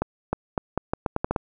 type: accelerating click train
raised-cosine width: 1 ms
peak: -9 dBFS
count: 10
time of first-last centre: 0.02-1.362 s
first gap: 310 ms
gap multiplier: 0.8
effects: none